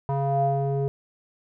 square tone with low-pass filter sweep, 138.59 Hz, C#3, in tune, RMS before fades -24 dBFS, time 0.09-0.88 s, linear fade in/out 0 ms, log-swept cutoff 870 to 510 Hz, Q 8.4, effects none

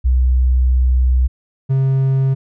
sine / triangle tone pair in turn, 63.2 / 133.92 Hz, B1 / C3, +41 / +41 cents, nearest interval octave + minor second, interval 1300 cents, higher second, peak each -10 dBFS, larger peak neither, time 0.04-1.28 / 1.69-2.35 s, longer first, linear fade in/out 20 ms, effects none

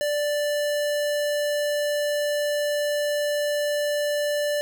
square tone, 587.3 Hz, D5, in tune, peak -23 dBFS, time 0.01-4.61 s, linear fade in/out 0 ms, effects none

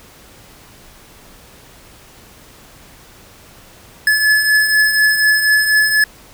square beating tone pair, 1714 / 1718.1 Hz, A6 / A6, -46 / -42 cents, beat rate 4.1 Hz, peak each -20 / -12 dBFS, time 4.07-6.04 s, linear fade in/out 2 ms, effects pink hiss -43 dBFS RMS until 6.33 s

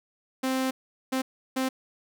sawtooth tone bursts at uneven times, 261.6 Hz, C4, in tune, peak -21 dBFS, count 3, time 0.43-0.71 / 1.12-1.22 / 1.56-1.69 s, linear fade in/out 10 ms, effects none

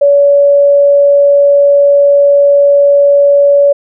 sine tone, 568 Hz, C#5, 42 cents sharp, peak -3 dBFS, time 0.01-3.73 s, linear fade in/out 10 ms, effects none

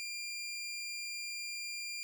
20% pulse tone, 2392 Hz, D7, 31 cents sharp, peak -34 dBFS, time 0-2.03 s, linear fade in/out 0 ms, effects none

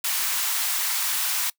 white high-pass noise, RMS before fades -25 dBFS, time 0.04-1.5 s, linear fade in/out 5 ms, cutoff 850 Hz, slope 24 dB/octave, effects noise-tail reverb RT60 0.1 s tail -23 dB re dry

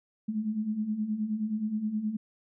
sine beating tone pair, 207.7 / 217.2 Hz, G#3 / A3, 0 / -22 cents, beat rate 9.5 Hz, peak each -35 / -29 dBFS, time 0.28-2.17 s, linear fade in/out 10 ms, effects none

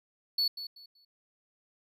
triangle tone with echo, 4428 Hz, C#8, 3 cents flat, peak -24 dBFS, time 0.38-0.48 s, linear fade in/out 5 ms, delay 190 ms, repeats 3, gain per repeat -12 dB, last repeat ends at 1.05 s, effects none

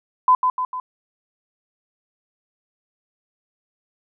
sine tone with echo, 1012 Hz, B5, 42 cents sharp, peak -10 dBFS, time 0.28-0.35 s, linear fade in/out 2 ms, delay 150 ms, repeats 3, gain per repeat -5 dB, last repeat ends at 0.8 s, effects none

